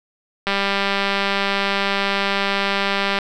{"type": "click train", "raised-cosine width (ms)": 0.3, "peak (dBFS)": -4, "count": 539, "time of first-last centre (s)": [0.47, 3.187], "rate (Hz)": 198, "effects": []}